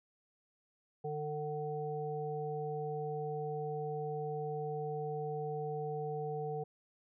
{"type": "harmonic tone", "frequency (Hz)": 150, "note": "D3", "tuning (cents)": 37, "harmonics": [1, 3, 5], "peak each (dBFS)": [-41, -38, -42], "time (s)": [1.04, 6.64], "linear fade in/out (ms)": 10, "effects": []}